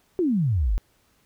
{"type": "exponential sweep", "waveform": "sine", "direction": "down", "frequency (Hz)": [385, 40.32], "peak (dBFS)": -19, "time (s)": [0.19, 0.78], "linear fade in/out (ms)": 0, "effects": ["pink hiss -64 dBFS RMS until 1.25 s"]}